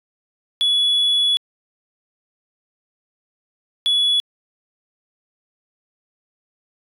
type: tone bursts at uneven times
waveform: sine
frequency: 3398 Hz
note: G#7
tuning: 39 cents sharp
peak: -12 dBFS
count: 2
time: 0.61-1.37 / 3.86-4.2 s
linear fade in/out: 0 ms
effects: tanh soft clip ceiling -13 dBFS